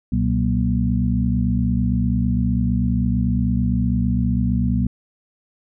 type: tone cluster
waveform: sine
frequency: 67.5 / 122.5 / 189.1 / 238 Hz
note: C#2 / B2 / F#3 / A#3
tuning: -45 / -14 / +38 / +36 cents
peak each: -22 dBFS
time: 0.12-4.87 s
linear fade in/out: 5 ms
effects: none